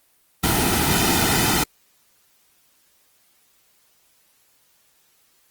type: noise with comb filter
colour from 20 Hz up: pink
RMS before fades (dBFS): -19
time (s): 0.43-1.64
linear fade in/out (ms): 10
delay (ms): 1.8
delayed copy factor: -0.8
effects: white hiss -61 dBFS RMS until 5.5 s + Opus 24 kbps